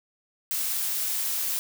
blue noise, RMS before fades -28 dBFS, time 0.51-1.59 s, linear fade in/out 0 ms, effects none

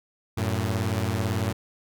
sawtooth beating tone pair, 94.1 / 112.1 Hz, F#2 / A2, +30 / +33 cents, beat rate 18 Hz, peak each -23 dBFS, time 0.37-1.53 s, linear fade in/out 10 ms, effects none

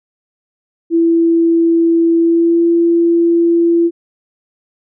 sine tone with pitch glide, 333.2 to 338.4 Hz, E4 to E4, +19 to +45 cents, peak -8 dBFS, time 0.9-3.91 s, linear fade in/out 50 ms, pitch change +26 cents, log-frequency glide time 2.18-2.65 s, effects none

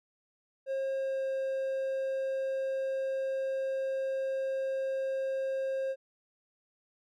triangle tone with pitch glide, 537 to 533.9 Hz, C5 to C5, +45 to +35 cents, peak -28 dBFS, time 0.66-5.96 s, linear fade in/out 50 ms, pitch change -10 cents, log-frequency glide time 0.95-1.25 s, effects none

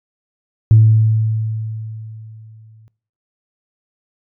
sine tone with exponential decay, 110 Hz, A2, in tune, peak -3 dBFS, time 0.71-2.88 s, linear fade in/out 0 ms, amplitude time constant 470 ms, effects noise-tail reverb RT60 0.5 s tail -22 dB re dry + tanh soft clip ceiling 0 dBFS

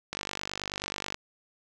click train, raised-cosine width 0.2 ms, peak -15 dBFS, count 51, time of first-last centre 0.13-1.144 s, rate 49.3 Hz, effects none

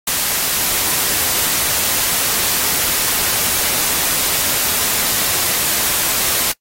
white noise, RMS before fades -17 dBFS, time 0.07-6.52 s, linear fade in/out 5 ms, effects noise-tail reverb RT60 0.1 s tail -21 dB re dry + AAC 48 kbps

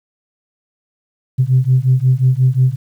sine beating tone pair, 126.4 / 132 Hz, B2 / C3, +41 / +16 cents, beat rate 5.6 Hz, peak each -12 dBFS, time 1.38-2.76 s, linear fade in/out 20 ms, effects tanh soft clip ceiling -3 dBFS + 8-bit

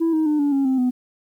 sine tone with pitch steps, 329.6 / 314.9 / 300.9 / 287.4 / 274.6 / 262.4 / 250.7 Hz, E4 / D#4 / D4 / D4 / C#4 / C4 / B3, 0 / +21 / +42 / -37 / -16 / +5 / +26 cents, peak -14 dBFS, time 0-0.91 s, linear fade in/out 20 ms, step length 130 ms, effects tanh soft clip ceiling -15 dBFS + 9-bit

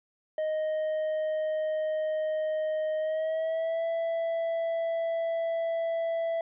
triangle tone with pitch glide, 622.3 to 663.1 Hz, D#5 to E5, 0 to +10 cents, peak -25 dBFS, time 0.38-6.41 s, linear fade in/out 2 ms, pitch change +110 cents, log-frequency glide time 2.98-3.85 s, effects resampled to 8000 Hz

